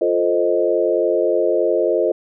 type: chord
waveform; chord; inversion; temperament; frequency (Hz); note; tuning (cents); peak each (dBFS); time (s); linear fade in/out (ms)
sine; F dominant seventh; none; equal; 349.2 / 440 / 523.3 / 622.3; F4 / A4 / C5 / Eb5; 0 / 0 / 0 / 0; -20; 0.01-2.12; 5
effects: none